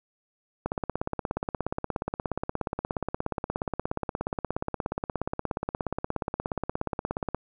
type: click train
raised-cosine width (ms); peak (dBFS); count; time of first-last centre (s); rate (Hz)
1; -14; 114; 0.66-7.346; 16.9
effects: none